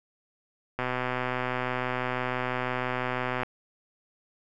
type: click train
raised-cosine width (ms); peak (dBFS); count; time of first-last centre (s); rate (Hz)
0.5; -14; 334; 0.79-3.433; 126
effects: none